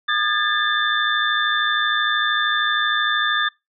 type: tone cluster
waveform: sine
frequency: 1218 / 1645 / 1758 / 3557 Hz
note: D#6 / G#6 / A6 / A7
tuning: -37 / -17 / -2 / +18 cents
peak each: -23 dBFS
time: 0.08-3.49 s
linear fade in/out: 10 ms
effects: noise-tail reverb RT60 0.2 s tail -22 dB re dry